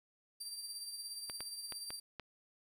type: tone with tremolo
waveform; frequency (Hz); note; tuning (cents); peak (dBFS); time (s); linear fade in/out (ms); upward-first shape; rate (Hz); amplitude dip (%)
25% pulse; 4699; D8; 0; -36; 0.4-2; 10; triangle; 17; 55
type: clicks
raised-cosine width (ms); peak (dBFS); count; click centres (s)
0.3; -28; 5; 1.298 / 1.406 / 1.723 / 1.905 / 2.197
effects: 11-bit